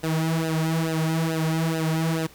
sawtooth tone with flanger, 161.1 Hz, E3, 39 cents flat, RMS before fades -24 dBFS, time 0.03-2.27 s, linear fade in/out 10 ms, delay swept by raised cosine 0.88 to 4.48 ms, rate 2.3 Hz, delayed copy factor -0.85, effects pink hiss -50 dBFS RMS until 2.34 s

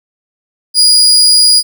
35% pulse tone, 4891 Hz, D#8, 31 cents flat, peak -3 dBFS, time 0.74-1.63 s, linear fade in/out 50 ms, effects none

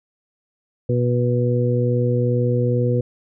harmonic tone, 122.3 Hz, B2, 16 cents flat, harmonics 1 / 2 / 3 / 4, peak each -18 / -25 / -26 / -22 dBFS, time 0.89-3.01 s, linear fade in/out 5 ms, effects none

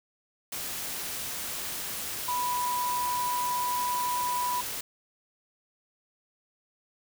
sine tone in noise, 985 Hz, B5, 5 cents flat, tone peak -27 dBFS, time 2.28-4.61 s, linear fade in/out 5 ms, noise white, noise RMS -35 dBFS, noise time 0.52-4.81 s, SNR +5 dB, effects none

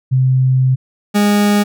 sine / 40% pulse tone pair in turn, 130 / 205.9 Hz, C3 / G#3, -11 / -15 cents, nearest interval minor sixth, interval 796 cents, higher second, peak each -9 dBFS, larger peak neither, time 0.11-0.76 / 1.14-1.64 s, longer first, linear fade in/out 20 ms, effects none

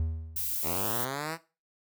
triangle tone with exponential decay, 80.2 Hz, E2, 47 cents flat, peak -23 dBFS, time 0-0.69 s, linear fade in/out 0 ms, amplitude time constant 150 ms
violet noise, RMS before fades -32 dBFS, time 0.36-1.05 s, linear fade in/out 5 ms
5% pulse linear sweep, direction up, 75.5 to 168.1 Hz, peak -21 dBFS, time 0.62-1.38 s, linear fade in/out 50 ms
effects noise-tail reverb RT60 0.3 s tail -17 dB re dry

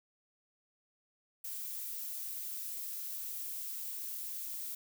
violet noise, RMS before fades -41 dBFS, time 1.44-4.75 s, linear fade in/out 5 ms, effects none

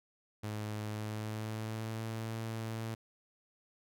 sawtooth tone with pitch glide, 106.5 to 112.25 Hz, G#2 to A2, +44 to +35 cents, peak -33 dBFS, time 0.43-2.95 s, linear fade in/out 10 ms, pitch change +91 cents, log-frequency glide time 0.88-2.12 s, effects none

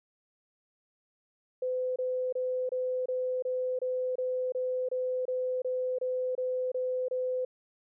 sine tone bursts, 508 Hz, B4, 49 cents sharp, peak -28 dBFS, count 16, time 1.62-7.45 s, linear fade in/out 5 ms, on 340 ms, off 26 ms, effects none

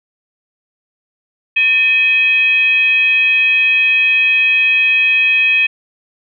sine tone with frequency modulation, 2526 Hz, D#7, 26 cents sharp, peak -9 dBFS, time 1.56-5.67 s, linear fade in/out 10 ms, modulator 722 Hz, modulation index 0.42, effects none

